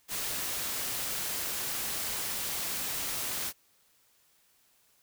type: noise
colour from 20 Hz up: white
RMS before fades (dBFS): -34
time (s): 0.08-3.53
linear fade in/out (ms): 50
effects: white hiss -67 dBFS RMS until 5.02 s